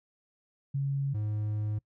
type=tone pair in turn; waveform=sine / triangle; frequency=138.59 / 105.96 Hz; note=C#3 / G#2; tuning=0 / +35 cents; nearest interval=perfect fourth; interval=465 cents; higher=first; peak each=-27 / -27 dBFS; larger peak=neither; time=0.74-1.14 / 1.14-1.79 s; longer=second; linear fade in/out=10 ms; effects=noise-tail reverb RT60 0.1 s tail -24 dB re dry